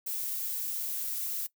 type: noise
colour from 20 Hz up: violet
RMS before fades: -34 dBFS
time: 0.06-1.47 s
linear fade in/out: 10 ms
effects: noise-tail reverb RT60 0.1 s tail -19 dB re dry